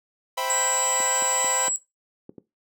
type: chord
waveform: sawtooth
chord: C major seventh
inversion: none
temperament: equal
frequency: 523.3 / 659.3 / 784 / 987.8 Hz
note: C5 / E5 / G5 / B5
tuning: 0 / 0 / 0 / 0 cents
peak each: -27 / -30 / -28 / -24 dBFS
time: 0.37-1.69 s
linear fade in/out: 10 ms
type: tone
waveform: sine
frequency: 7730 Hz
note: B8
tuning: 38 cents flat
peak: -21 dBFS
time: 0.5-1.76 s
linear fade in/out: 0 ms
type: clicks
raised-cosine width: 3 ms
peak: -21 dBFS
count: 6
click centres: 1.003 / 1.223 / 1.445 / 1.681 / 2.294 / 2.382 s
effects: noise-tail reverb RT60 0.2 s tail -17 dB re dry + high-pass 300 Hz 12 dB/octave